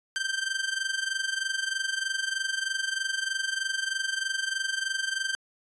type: tone with amplitude modulation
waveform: sawtooth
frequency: 1566 Hz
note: G6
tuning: 2 cents flat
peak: -21 dBFS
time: 0.16-5.35 s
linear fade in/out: 0 ms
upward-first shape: sine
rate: 23.2 Hz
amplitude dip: 75%
effects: resampled to 22050 Hz